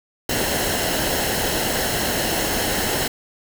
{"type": "noise with comb filter", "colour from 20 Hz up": "pink", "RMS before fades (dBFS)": -22, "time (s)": [0.29, 3.08], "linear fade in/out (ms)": 5, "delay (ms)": 0.84, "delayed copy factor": -0.55, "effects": []}